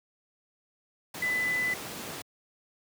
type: tone in noise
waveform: sine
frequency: 2000 Hz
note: B6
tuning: 21 cents sharp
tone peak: -26 dBFS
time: 1.22-1.74 s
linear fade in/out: 5 ms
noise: pink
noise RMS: -38 dBFS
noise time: 1.14-2.22 s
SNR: +9 dB
effects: high-pass 150 Hz 12 dB/octave